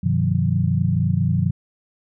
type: tone cluster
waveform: sine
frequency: 96.5 / 127.1 / 155 / 179.3 Hz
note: G2 / C3 / D#3 / F3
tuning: -27 / -50 / -6 / +46 cents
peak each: -22 dBFS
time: 0.03-1.51 s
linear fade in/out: 10 ms
effects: none